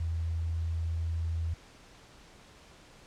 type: tone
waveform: sine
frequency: 82.41 Hz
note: E2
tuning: in tune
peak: -29 dBFS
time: 0-1.54 s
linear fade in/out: 5 ms
effects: pink hiss -55 dBFS RMS until 3.06 s + low-pass 7000 Hz 12 dB/octave